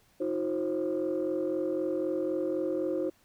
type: tone cluster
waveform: sine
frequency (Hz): 317.7 / 361.6 / 532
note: D#4 / F#4 / C5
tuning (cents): +36 / -40 / +29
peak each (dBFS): -31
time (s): 0.2-3.1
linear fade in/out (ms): 10
effects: tanh soft clip ceiling -22 dBFS + pink hiss -65 dBFS RMS until 3.24 s